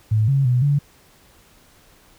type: tone with pitch steps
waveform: sine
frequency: 108.4 / 137.5 / 124.2 / 143.3 Hz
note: A2 / C#3 / B2 / D3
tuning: -25 / -14 / +10 / -42 cents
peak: -14 dBFS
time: 0.11-0.79 s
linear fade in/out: 10 ms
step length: 170 ms
effects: pink hiss -53 dBFS RMS until 2.18 s